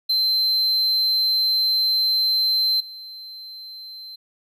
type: tone with level steps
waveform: triangle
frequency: 4100 Hz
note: C8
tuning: 36 cents flat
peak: -16 / -34 dBFS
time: 0.09-4.16 s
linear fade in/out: 10 ms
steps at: 2.8 s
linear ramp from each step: 5 ms
effects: none